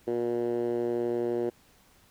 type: tone with band-pass filter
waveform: 10% pulse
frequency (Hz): 119.2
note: A#2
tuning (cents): +39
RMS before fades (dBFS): -29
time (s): 0.07-1.5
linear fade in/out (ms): 10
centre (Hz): 390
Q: 3.1
effects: pink hiss -61 dBFS RMS until 2.1 s